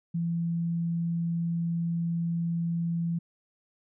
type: tone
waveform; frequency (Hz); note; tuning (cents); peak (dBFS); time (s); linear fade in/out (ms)
sine; 168.6; E3; +39; -26; 0.14-3.19; 10
effects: none